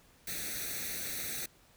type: noise with comb filter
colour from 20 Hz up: white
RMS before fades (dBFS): -38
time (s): 0.27-1.46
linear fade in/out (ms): 5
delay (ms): 0.49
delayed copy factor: +0.8
effects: pink hiss -63 dBFS RMS until 1.76 s